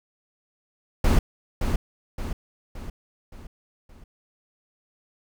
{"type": "noise with echo", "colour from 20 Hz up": "brown", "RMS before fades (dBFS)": -17, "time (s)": [1.04, 1.19], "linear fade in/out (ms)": 5, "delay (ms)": 570, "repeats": 5, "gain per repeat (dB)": -6, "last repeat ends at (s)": 4.04, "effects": []}